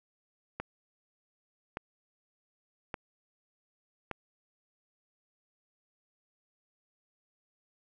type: click train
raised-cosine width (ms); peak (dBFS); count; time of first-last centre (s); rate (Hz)
0.5; -20; 4; 0.6-4.113; 0.854
effects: none